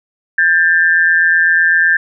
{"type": "tone pair together", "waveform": "sine", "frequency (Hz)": [1600.1, 1768], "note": ["G6", "A6"], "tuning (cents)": [35, 8], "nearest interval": "major second", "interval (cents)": 173, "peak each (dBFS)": [-11, -11], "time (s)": [0.38, 1.97], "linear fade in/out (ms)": 5, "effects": []}